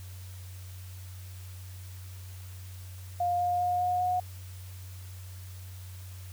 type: tone with pitch steps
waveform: sine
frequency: 706 / 710.9 / 715.9 / 720.8 / 725.8 Hz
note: F5 / F5 / F5 / F#5 / F#5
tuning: +19 / +31 / +43 / -45 / -34 cents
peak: -25 dBFS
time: 3.2-4.2 s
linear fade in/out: 5 ms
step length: 200 ms
effects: added 92 Hz sine -41 dBFS peak until 6.32 s + white hiss -53 dBFS RMS until 6.32 s